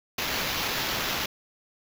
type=noise with sample-and-hold; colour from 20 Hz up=violet; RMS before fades=-29 dBFS; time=0.18-1.26 s; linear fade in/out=5 ms; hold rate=8820 Hz; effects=none